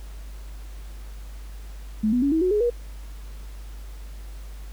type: tone with pitch steps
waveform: sine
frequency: 215.7 / 246.3 / 281.3 / 321.3 / 367 / 419.1 / 478.7 Hz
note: A3 / B3 / C#4 / E4 / F#4 / G#4 / A#4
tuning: -34 / -5 / +26 / -44 / -14 / +16 / +46 cents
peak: -18 dBFS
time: 2.03-2.702 s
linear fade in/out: 10 ms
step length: 96 ms
effects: added 50 Hz sine -35 dBFS peak until 4.72 s + pink hiss -51 dBFS RMS until 4.72 s